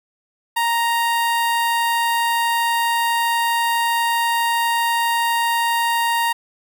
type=tone with notch filter; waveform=sawtooth; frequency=932.3 Hz; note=A#5; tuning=in tune; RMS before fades=-19 dBFS; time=0.56-6.33 s; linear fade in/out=10 ms; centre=6000 Hz; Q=1.8; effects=none